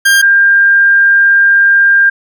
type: tone pair in turn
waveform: 40% pulse / sine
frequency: 1599 / 1599 Hz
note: G6 / G6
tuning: +34 / +34 cents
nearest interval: unison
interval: 0 cents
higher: neither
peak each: -4 dBFS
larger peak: neither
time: 0.05-0.22 / 0.22-2.1 s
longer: second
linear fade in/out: 10 ms
effects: none